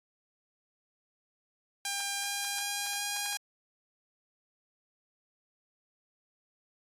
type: tone with pitch steps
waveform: 5% pulse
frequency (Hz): 800 / 805.1 / 810.2 / 815.4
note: G5 / G5 / G#5 / G#5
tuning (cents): +35 / +46 / -43 / -32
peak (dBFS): -20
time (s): 1.85-3.37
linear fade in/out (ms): 2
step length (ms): 380
effects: AAC 64 kbps